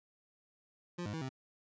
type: tone with pitch steps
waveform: 25% pulse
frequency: 175.5 / 103.4 / 161.2 / 131.4 Hz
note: F3 / G#2 / E3 / C3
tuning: +9 / -7 / -38 / +8 cents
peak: -34 dBFS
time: 0.98-1.292 s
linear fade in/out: 10 ms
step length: 78 ms
effects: resampled to 16000 Hz